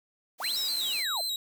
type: high-pass noise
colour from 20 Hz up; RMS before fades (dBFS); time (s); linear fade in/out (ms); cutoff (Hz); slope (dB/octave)
white; -42; 0.38-1.05; 50; 170; 96
type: linear two-way sweep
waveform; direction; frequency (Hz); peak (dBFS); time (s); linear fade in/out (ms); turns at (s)
sine; up then down; 594 to 5540 to 594; -33; 0.4-1.21; 2; 0.58
type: tone with vibrato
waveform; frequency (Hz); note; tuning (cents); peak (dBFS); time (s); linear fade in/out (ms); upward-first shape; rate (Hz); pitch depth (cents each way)
40% pulse; 3962; B7; +5; -28; 0.44-1.36; 2; square; 4.1; 58
effects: none